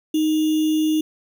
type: tone with sample-and-hold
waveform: sine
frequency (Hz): 311.1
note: D#4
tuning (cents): 0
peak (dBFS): -16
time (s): 0.14-1.01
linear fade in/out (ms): 5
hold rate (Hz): 3150
effects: none